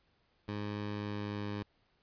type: tone with pitch glide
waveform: 15% pulse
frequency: 103.83 to 103.05 Hz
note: G#2 to G#2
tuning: 0 to -13 cents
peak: -30 dBFS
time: 0.48-1.63 s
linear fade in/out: 5 ms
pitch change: -13 cents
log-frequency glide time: 0.92-1.49 s
effects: pink hiss -73 dBFS RMS until 2.02 s + resampled to 11025 Hz